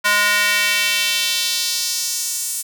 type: tone with high-pass filter sweep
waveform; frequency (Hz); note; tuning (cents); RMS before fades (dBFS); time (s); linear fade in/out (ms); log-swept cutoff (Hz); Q
square; 206.7; G#3; -8; -19; 0.04-2.63; 20; 1400 to 8500; 1.7
effects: none